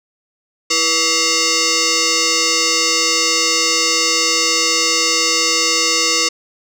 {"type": "tone with frequency modulation", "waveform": "sine", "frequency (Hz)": 329.6, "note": "E4", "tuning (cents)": 0, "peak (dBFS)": -11, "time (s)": [0.7, 6.29], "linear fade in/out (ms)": 10, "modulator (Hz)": 815, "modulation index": 8, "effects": ["tanh soft clip ceiling -10 dBFS"]}